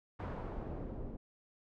pink noise with low-pass filter sweep, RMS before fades -42 dBFS, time 0.19-1.17 s, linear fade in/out 10 ms, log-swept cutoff 1200 to 360 Hz, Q 0.85, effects none

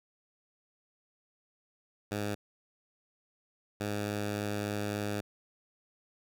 10% pulse tone pair in turn, 103.5 / 103.5 Hz, G#2 / G#2, -5 / -5 cents, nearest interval unison, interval 0 cents, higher neither, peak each -24 dBFS, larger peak neither, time 2.11-2.35 / 3.8-5.21 s, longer second, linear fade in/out 10 ms, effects none

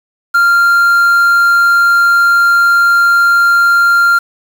triangle tone with quantisation, 1391 Hz, F6, 7 cents flat, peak -4 dBFS, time 0.34-4.19 s, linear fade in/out 10 ms, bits 5, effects none

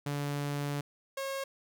sawtooth tone pair in turn, 143.9 / 543.3 Hz, D3 / C#5, -35 / -35 cents, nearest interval octave + major seventh, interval 2300 cents, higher second, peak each -28 / -30 dBFS, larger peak first, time 0.06-0.81 / 1.17-1.44 s, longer first, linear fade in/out 5 ms, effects none

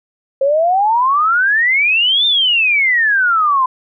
sine exponential two-way sweep, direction up then down, 530 to 3642 to 1008 Hz, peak -10 dBFS, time 0.41-3.66 s, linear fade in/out 5 ms, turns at 2.26 s, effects none

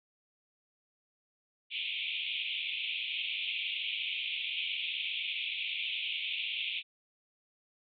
pink band-pass noise, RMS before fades -36 dBFS, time 1.7-6.83 s, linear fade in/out 50 ms, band 2300 to 3600 Hz, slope 96 dB/octave, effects none

